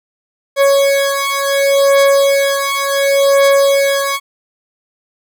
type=beating tone pair; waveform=40% pulse; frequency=554.4 / 555.09 Hz; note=C#5 / C#5; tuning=0 / +2 cents; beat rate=0.69 Hz; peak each=-12 dBFS; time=0.56-4.2 s; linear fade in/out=50 ms; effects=none